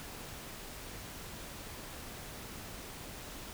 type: silence
effects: pink hiss -46 dBFS RMS until 3.53 s